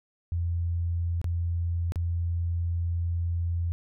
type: tone with dropouts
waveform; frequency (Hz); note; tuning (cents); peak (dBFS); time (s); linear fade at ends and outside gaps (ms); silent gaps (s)
sine; 85.4; F2; -38; -25; 0.32-3.72; 0; 1.215-1.243 / 1.921-1.958
effects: none